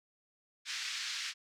white band-pass noise, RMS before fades -39 dBFS, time 0.65-1.34 s, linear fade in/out 50 ms, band 1500 to 5600 Hz, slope 24 dB/octave, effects none

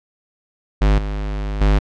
square tone with level steps, 50.8 Hz, G#1, 38 cents flat, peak -12 / -22 / -12 dBFS, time 0.81-1.79 s, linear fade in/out 10 ms, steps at 0.98 / 1.61 s, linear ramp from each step 2 ms, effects low-pass 4000 Hz 12 dB/octave

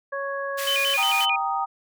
harmonic tone, 554.4 Hz, C#5, in tune, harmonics 1 / 2 / 3, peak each -29 / -32 / -32 dBFS, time 0.12-0.97 s, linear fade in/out 10 ms
pink high-pass noise, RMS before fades -32 dBFS, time 0.57-1.26 s, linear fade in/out 20 ms, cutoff 1700 Hz, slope 24 dB/octave
sine tone with vibrato, 2726 Hz, F7, 43 cents flat, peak -21 dBFS, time 0.67-1.36 s, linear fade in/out 5 ms, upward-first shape square, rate 5.6 Hz, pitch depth 190 cents each way
sine chord, Eb major, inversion first, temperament equal, 784 / 932.3 / 1244.5 Hz, G5 / Bb5 / Eb6, 0 / 0 / 0 cents, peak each -26 / -28 / -27 dBFS, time 0.97-1.66 s, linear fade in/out 20 ms
effects none

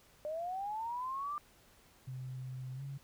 sine linear sweep, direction up, 593 to 1200 Hz, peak -36 dBFS, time 0.25-1.38 s, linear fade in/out 0 ms
sine tone with pitch glide, 129 to 138.26 Hz, C3 to C#3, -24 to -4 cents, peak -40 dBFS, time 2.07-2.98 s, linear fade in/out 10 ms, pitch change +120 cents, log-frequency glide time 2.75-2.82 s
effects pink hiss -64 dBFS RMS until 3.03 s

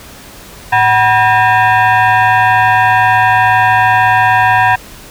sine tone with frequency modulation, 109.1 Hz, A2, 14 cents flat, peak -6 dBFS, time 0.72-4.76 s, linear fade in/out 10 ms, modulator 858 Hz, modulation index 2.1, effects pink hiss -34 dBFS RMS until 5.1 s

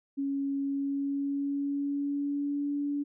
sine tone with pitch glide, 277.2 to 287 Hz, C#4 to D4, 0 to -40 cents, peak -28 dBFS, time 0.17-3.04 s, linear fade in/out 20 ms, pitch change +60 cents, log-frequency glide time 0.61-2.72 s, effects none

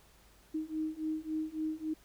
sine beating tone pair, 311.1 / 314.7 Hz, D#4 / D#4, 0 / +20 cents, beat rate 3.6 Hz, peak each -37 / -36 dBFS, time 0.54-1.94 s, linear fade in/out 10 ms, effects added 50 Hz sine -64 dBFS peak until 2.04 s + pink hiss -63 dBFS RMS until 2.04 s

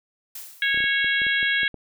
blue noise with exponential decay, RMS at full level -34 dBFS, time 0.35-0.95 s, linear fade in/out 5 ms, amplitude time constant 130 ms
harmonic tone, 550 Hz, C#5, 14 cents flat, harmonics 3 / 4 / 5 / 6 / 7, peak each -22 / -25 / -31 / -27 / -34 dBFS, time 0.62-1.68 s, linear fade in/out 2 ms
clicks, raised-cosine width 2 ms, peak -26 dBFS, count 10, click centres 0.745 / 0.775 / 0.805 / 0.841 / 1.045 / 1.218 / 1.267 / 1.429 / 1.632 / 1.743 s
effects none

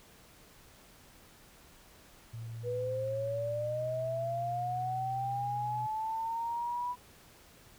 sine tone with pitch glide, 114.5 to 123.43 Hz, A#2 to B2, -31 to -1 cents, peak -39 dBFS, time 2.33-5.87 s, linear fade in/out 10 ms, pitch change +130 cents, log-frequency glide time 3.63-3.79 s
sine linear sweep, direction up, 482.1 to 987.8 Hz, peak -32 dBFS, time 2.63-6.96 s, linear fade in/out 50 ms
effects pink hiss -58 dBFS RMS until 7.78 s

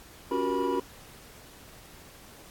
triangle tone cluster, 278.4 / 360.1 / 383.4 / 474.2 / 978 Hz, C#4 / F#4 / G4 / A#4 / B5, +8 / -47 / -38 / +30 / -17 cents, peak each -30 dBFS, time 0.31-0.8 s, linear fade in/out 5 ms, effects pink hiss -51 dBFS RMS until 2.5 s + AAC 64 kbps

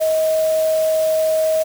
sine tone in noise, 633 Hz, D#5, 30 cents sharp, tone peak -14 dBFS, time 0-1.64 s, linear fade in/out 20 ms, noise white, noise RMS -32 dBFS, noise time 0-1.64 s, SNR +15 dB, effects none

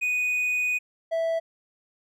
triangle tone pair in turn, 2483 / 657.7 Hz, D#7 / E5, -4 / -4 cents, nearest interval octave + major seventh, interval 2300 cents, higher first, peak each -21 dBFS, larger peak neither, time 0.01-0.79 / 1.11-1.4 s, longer first, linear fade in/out 20 ms, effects none

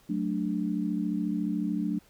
sine chord, D major, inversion first, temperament equal with one note detuned, 185 / 218.9 / 293.7 Hz, F#3 / A3 / D4, 0 / -9 / 0 cents, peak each -31 dBFS, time 0.09-1.99 s, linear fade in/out 10 ms, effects pink hiss -61 dBFS RMS until 2.09 s

